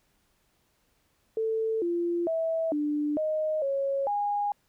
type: tone with pitch steps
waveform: sine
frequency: 444.2 / 344.4 / 652 / 296.2 / 621 / 550 / 820 Hz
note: A4 / F4 / E5 / D4 / D#5 / C#5 / G#5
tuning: +16 / -24 / -19 / +15 / -3 / -14 / -22 cents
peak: -25 dBFS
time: 1.37-4.52 s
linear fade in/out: 2 ms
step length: 450 ms
effects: pink hiss -70 dBFS RMS until 4.68 s